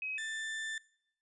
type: tone pair in turn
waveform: sine / 35% pulse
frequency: 2540 / 1773.6 Hz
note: D#7 / A6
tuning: +35 / +13 cents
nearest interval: tritone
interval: 622 cents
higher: first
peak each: -35 / -35 dBFS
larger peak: neither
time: 0.02-0.18 / 0.18-0.78 s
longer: second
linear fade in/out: 2 ms
effects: noise-tail reverb RT60 0.7 s tail -22 dB re dry + resampled to 22050 Hz